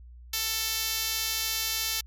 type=tone with band-pass filter; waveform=5% pulse; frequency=443.1 Hz; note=A4; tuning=12 cents sharp; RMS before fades=-30 dBFS; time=0.33-2.01 s; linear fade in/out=5 ms; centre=10000 Hz; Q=0.69; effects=added 60 Hz sine -45 dBFS peak until 2.06 s